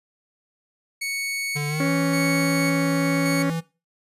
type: tone with tremolo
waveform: sawtooth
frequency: 2220 Hz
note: C#7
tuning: 2 cents sharp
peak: -22 dBFS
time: 1.01-3.43 s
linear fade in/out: 10 ms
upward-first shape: square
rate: 0.89 Hz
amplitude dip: 45%
type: tone with pitch glide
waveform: square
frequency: 146.9 to 164.89 Hz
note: D3 to E3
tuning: +1 to +1 cents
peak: -25 dBFS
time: 1.55-3.61 s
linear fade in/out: 20 ms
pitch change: +200 cents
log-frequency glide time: 1.68-1.89 s
type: harmonic tone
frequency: 277.2 Hz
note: C#4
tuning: in tune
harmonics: 1 / 2 / 4 / 5 / 6 / 7 / 8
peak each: -22 / -28 / -34 / -36 / -38 / -39 / -40 dBFS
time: 1.8-3.5 s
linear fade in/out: 2 ms
effects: noise-tail reverb RT60 0.3 s tail -20 dB re dry + resampled to 32000 Hz